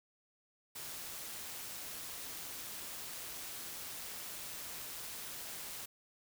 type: noise with amplitude modulation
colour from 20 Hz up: white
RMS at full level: -44 dBFS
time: 0.75-5.86 s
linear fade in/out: 10 ms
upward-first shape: sine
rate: 167 Hz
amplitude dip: 25%
effects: none